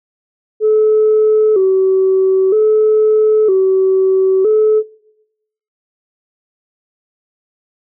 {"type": "tone with vibrato", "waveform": "sine", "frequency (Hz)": 404.9, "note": "G#4", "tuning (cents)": -44, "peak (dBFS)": -7, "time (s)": [0.6, 4.83], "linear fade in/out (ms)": 50, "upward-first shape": "square", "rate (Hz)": 0.52, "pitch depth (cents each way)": 110, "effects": ["noise-tail reverb RT60 0.9 s tail -21 dB re dry", "tanh soft clip ceiling -4 dBFS"]}